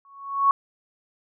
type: tone with exponential growth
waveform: sine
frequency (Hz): 1108.7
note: C#6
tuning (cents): 0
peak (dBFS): -12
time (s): 0.05-0.51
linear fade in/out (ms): 1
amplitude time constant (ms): 100
effects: none